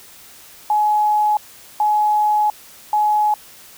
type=tone bursts at uneven times; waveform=sine; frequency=844 Hz; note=G#5; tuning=28 cents sharp; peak=-13 dBFS; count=3; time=0.7-1.37 / 1.8-2.5 / 2.93-3.34 s; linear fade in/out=2 ms; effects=white hiss -43 dBFS RMS until 3.77 s